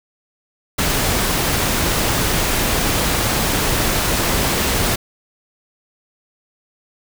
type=noise; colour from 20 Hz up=pink; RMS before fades=-18 dBFS; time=0.78-4.96 s; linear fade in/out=10 ms; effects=none